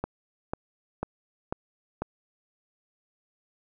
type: click train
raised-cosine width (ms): 1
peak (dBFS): -15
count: 5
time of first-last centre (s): 0.04-2.02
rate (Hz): 2.02
effects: none